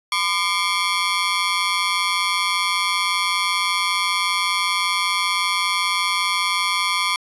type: ring-modulated tone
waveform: 15% pulse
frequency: 1108.7 Hz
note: C#6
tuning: in tune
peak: -9 dBFS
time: 0.12-7.16 s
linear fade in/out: 2 ms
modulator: 92.6 Hz
effects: resampled to 24000 Hz